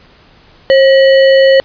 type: tone with sample-and-hold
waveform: sine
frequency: 537 Hz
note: C5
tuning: 45 cents sharp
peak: -3 dBFS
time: 0.7-1.6 s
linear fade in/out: 0 ms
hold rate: 2450 Hz
effects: pink hiss -44 dBFS RMS until 1.64 s + resampled to 11025 Hz